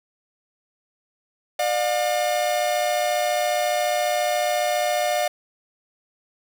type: tone pair together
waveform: 45% pulse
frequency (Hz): 600 / 714.5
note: D5 / F5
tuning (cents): +37 / +39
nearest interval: minor third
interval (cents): 302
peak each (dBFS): -23 / -23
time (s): 1.59-5.28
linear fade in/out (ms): 5
effects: none